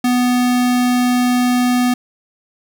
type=tone; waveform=square; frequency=247.4 Hz; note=B3; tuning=3 cents sharp; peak=-13 dBFS; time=0.04-1.94 s; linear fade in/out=5 ms; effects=none